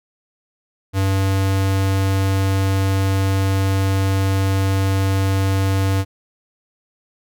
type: tone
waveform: square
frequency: 96.7 Hz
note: G2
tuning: 23 cents flat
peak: -16 dBFS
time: 0.93-6.05 s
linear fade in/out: 50 ms
effects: none